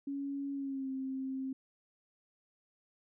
sine tone with pitch glide, 279 to 265 Hz, C#4 to C4, +11 to +22 cents, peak -35 dBFS, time 0.07-1.53 s, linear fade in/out 5 ms, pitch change -89 cents, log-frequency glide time 0.53-0.9 s, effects none

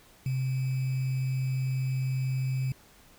sine tone with sample-and-hold, 130.81 Hz, C3, in tune, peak -26 dBFS, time 0.26-2.72 s, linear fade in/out 2 ms, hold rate 2450 Hz, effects pink hiss -57 dBFS RMS until 3.18 s

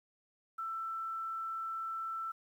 sine tone with quantisation, 1332 Hz, E6, 18 cents sharp, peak -36 dBFS, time 0.58-2.32 s, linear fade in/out 10 ms, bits 11, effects none

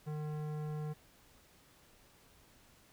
sine tone with tanh clipping, 151.7 Hz, D#3, 44 cents flat, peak -39 dBFS, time 0.06-0.94 s, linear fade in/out 20 ms, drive 16 dB, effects pink hiss -64 dBFS RMS until 2.92 s

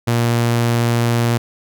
sawtooth tone, 118 Hz, A#2, 22 cents sharp, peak -10 dBFS, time 0.07-1.38 s, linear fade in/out 10 ms, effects none

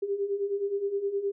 sine beating tone pair, 392.8 / 402.4 Hz, G4 / G4, +4 / +45 cents, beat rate 9.6 Hz, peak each -33 / -28 dBFS, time 0.02-1.32 s, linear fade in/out 10 ms, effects none

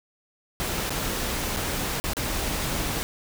pink noise with dropouts, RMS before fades -28 dBFS, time 0.6-3.03 s, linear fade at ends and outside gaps 0 ms, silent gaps 0.895-0.905 / 1.563-1.569 / 2-2.04 / 2.134-2.168 s, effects none

